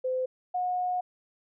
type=tone pair in turn; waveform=sine; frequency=513 / 725.5 Hz; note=C5 / F#5; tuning=-34 / -34 cents; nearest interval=tritone; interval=600 cents; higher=second; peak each=-26 dBFS; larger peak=neither; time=0.04-0.26 / 0.54-1.01 s; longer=second; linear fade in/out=10 ms; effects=none